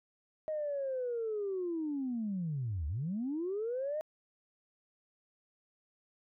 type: linear two-way sweep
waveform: sine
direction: down then up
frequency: 628 to 69 to 628 Hz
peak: -32 dBFS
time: 0.48-4.01 s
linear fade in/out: 0 ms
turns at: 2.87 s
effects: tanh soft clip ceiling -28 dBFS